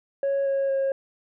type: tone with pitch steps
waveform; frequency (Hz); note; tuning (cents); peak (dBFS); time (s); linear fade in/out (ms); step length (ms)
sine; 553 / 547.6 / 542.2; C#5 / C#5 / C#5; -4 / -21 / -38; -19; 0.23-0.92; 2; 230
effects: tanh soft clip ceiling -20 dBFS